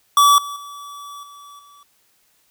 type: tone with level steps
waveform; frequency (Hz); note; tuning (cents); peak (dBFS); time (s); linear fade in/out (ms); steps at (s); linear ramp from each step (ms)
square; 1149; D6; -38; -10 / -28 / -34 / -40 / -46; 0.17-1.83; 2; 0.38 / 0.56 / 1.23 / 1.59; 2
effects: white hiss -61 dBFS RMS until 2.5 s